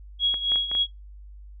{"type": "tone with tremolo", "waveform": "sine", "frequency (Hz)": 3316, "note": "G#7", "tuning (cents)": -3, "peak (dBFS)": -18, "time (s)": [0.19, 0.87], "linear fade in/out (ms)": 50, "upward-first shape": "triangle", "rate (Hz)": 3.6, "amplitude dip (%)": 80}
{"type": "clicks", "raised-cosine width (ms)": 0.5, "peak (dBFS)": -23, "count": 5, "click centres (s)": [0.342, 0.519, 0.558, 0.715, 0.751]}
{"effects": ["noise-tail reverb RT60 0.2 s tail -26 dB re dry", "added 50 Hz sine -41 dBFS peak until 1.6 s"]}